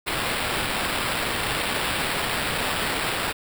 white noise with sample-and-hold, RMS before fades -26 dBFS, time 0.06-3.33 s, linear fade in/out 20 ms, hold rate 6300 Hz, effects none

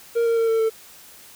triangle tone with pitch steps, 466.2 / 460.8 / 455.6 / 450.3 / 445.1 Hz, A#4 / A#4 / A#4 / A4 / A4, 0 / -20 / -40 / +40 / +20 cents, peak -15 dBFS, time 0.15-0.7 s, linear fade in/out 20 ms, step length 110 ms, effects white hiss -46 dBFS RMS until 1.35 s

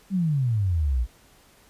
sine exponential sweep, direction down, 200.2 to 55.4 Hz, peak -20 dBFS, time 0.1-1.07 s, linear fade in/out 50 ms, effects pink hiss -56 dBFS RMS until 1.69 s + resampled to 32000 Hz

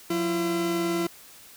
40% pulse tone pair together, 179 / 337.9 Hz, F3 / E4, +43 / +43 cents, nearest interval major seventh, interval 1100 cents, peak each -31 / -24 dBFS, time 0.1-1.07 s, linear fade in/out 5 ms, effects white hiss -49 dBFS RMS until 1.56 s

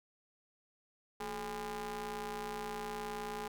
sawtooth ring-modulated tone, 197.8 Hz, G3, 16 cents sharp, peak -32 dBFS, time 1.2-3.48 s, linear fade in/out 5 ms, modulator 623 Hz, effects none

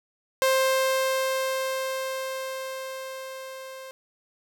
sawtooth tone with level ramp, 527 Hz, C5, 12 cents sharp, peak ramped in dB -15 to -35 dBFS, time 0.42-3.91 s, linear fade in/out 0 ms, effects none

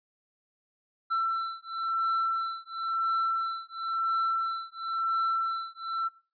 triangle beating tone pair, 1340 / 1340.97 Hz, E6 / E6, +28 / +29 cents, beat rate 0.97 Hz, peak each -29 dBFS, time 1.1-6.09 s, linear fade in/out 20 ms, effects noise-tail reverb RT60 0.4 s tail -21 dB re dry + resampled to 11025 Hz

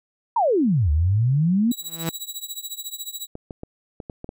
sine exponential two-way sweep, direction down then up, 987.8 to 71.5 to 248 Hz, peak -16 dBFS, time 0.36-1.72 s, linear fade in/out 5 ms, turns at 0.91 s
15% pulse tone with tremolo, 3891 Hz, B7, 27 cents flat, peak -20 dBFS, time 1.71-3.27 s, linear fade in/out 5 ms, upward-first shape triangle, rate 14 Hz, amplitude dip 95%
sawtooth tone with exponential growth, 164.81 Hz, E3, in tune, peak -17 dBFS, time 1.8-2.09 s, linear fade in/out 0 ms, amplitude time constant 62 ms
clicks, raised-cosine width 2 ms, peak -20 dBFS, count 7, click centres 3.354 / 3.508 / 3.634 / 4.002 / 4.098 / 4.244 / 4.291 s
effects none

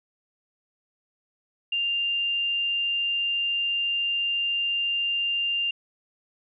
sine tone, 2794 Hz, F7, in tune, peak -23 dBFS, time 1.72-5.71 s, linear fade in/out 5 ms, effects none

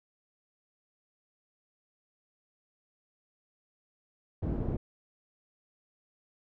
pink low-pass noise, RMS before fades -32 dBFS, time 4.42-4.77 s, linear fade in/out 10 ms, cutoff 350 Hz, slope 12 dB/octave, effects none

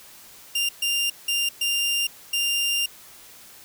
sawtooth tone bursts at uneven times, 2794 Hz, F7, in tune, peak -18 dBFS, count 5, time 0.55-0.69 / 0.82-1.1 / 1.28-1.49 / 1.61-2.07 / 2.33-2.86 s, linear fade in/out 5 ms, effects white hiss -47 dBFS RMS until 3.64 s

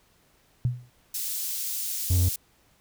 sine tone with exponential decay, 123.1 Hz, B2, 5 cents flat, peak -18 dBFS, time 0.65-0.9 s, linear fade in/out 0 ms, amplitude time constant 54 ms
white high-pass noise, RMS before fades -31 dBFS, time 1.14-2.36 s, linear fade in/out 5 ms, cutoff 4700 Hz, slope 12 dB/octave
triangle tone, 89 Hz, F2, 33 cents sharp, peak -17 dBFS, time 2.1-2.29 s, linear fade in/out 5 ms
effects pink hiss -63 dBFS RMS until 2.8 s

